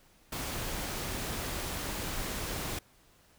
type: noise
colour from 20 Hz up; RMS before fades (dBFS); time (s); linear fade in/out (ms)
pink; -36; 0.32-2.79; 5
effects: pink hiss -63 dBFS RMS until 3.38 s